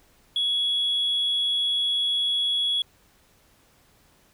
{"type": "tone", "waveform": "sine", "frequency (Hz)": 3358, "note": "G#7", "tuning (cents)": 18, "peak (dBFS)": -20, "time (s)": [0.36, 2.82], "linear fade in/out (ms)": 2, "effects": ["tanh soft clip ceiling -18 dBFS", "pink hiss -60 dBFS RMS until 4.33 s"]}